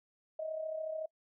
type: tone with amplitude modulation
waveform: sine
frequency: 632 Hz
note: D#5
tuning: 27 cents sharp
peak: -33 dBFS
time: 0.39-1.06 s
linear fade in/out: 5 ms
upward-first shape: sine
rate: 33.8 Hz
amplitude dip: 60%
effects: noise-tail reverb RT60 0.1 s tail -25 dB re dry